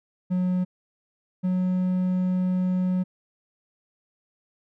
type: tone pair in turn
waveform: triangle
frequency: 182.1 / 183.37 Hz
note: F#3 / F#3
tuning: -27 / -15 cents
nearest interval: unison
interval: 12 cents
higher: second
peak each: -19 dBFS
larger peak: neither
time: 0.3-0.65 / 1.43-3.04 s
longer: second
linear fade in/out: 20 ms
effects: none